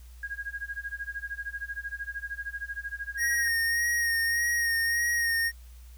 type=tone with tremolo; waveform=sine; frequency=1636 Hz; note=G#6; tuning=26 cents flat; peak=-30 dBFS; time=0.23-3.48 s; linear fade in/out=2 ms; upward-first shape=sine; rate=13 Hz; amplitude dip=95%
type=tone with vibrato; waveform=square; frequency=1864.7 Hz; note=A#6; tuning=in tune; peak=-25 dBFS; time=3.17-5.52 s; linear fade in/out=50 ms; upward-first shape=sine; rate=1.7 Hz; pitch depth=26 cents each way
effects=added 60 Hz sine -45 dBFS peak until 5.97 s + white hiss -60 dBFS RMS until 5.97 s